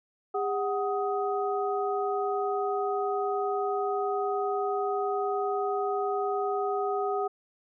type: tone cluster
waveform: sine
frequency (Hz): 404 / 745 / 1253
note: G#4 / F#5 / D#6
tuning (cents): -48 / +12 / +12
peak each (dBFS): -29 / -30 / -34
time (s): 0.34-7.28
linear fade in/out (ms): 10
effects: none